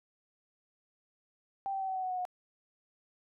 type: tone with pitch steps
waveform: sine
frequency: 784 / 775.4 / 767 / 758.6 / 750.3 / 742.1 / 734 / 726 Hz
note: G5 / G5 / G5 / F#5 / F#5 / F#5 / F#5 / F#5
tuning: 0 / -19 / -38 / +43 / +24 / +5 / -14 / -33 cents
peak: -32 dBFS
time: 1.66-2.252 s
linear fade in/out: 0 ms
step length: 74 ms
effects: none